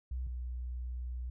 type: tone pair in turn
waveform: sine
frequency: 63 / 61.53 Hz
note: B1 / B1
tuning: +35 / -6 cents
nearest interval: unison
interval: 41 cents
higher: first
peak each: -34 / -36 dBFS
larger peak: first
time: 0.11-0.27 / 0.27-1.3 s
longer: second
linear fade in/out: 5 ms
effects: none